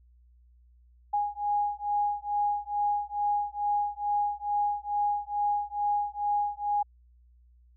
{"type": "beating tone pair", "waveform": "sine", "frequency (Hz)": [823, 825.3], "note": ["G#5", "G#5"], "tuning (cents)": [-16, -11], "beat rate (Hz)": 2.3, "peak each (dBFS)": -29, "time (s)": [1.13, 6.83], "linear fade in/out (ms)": 10, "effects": ["added 60 Hz sine -56 dBFS peak until 7.76 s"]}